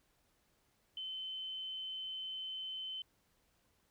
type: tone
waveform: sine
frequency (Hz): 3063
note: G7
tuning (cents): -41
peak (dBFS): -40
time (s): 0.97-3.02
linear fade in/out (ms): 2
effects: pink hiss -75 dBFS RMS until 3.9 s